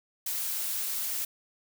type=noise; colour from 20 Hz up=blue; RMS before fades=-32 dBFS; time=0.26-1.25 s; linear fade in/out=5 ms; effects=none